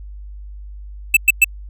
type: tone bursts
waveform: square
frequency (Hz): 2637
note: E7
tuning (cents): 0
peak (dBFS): -7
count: 3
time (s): 1.14-1.444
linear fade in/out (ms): 5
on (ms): 28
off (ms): 110
effects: added 50 Hz sine -31 dBFS peak until 1.69 s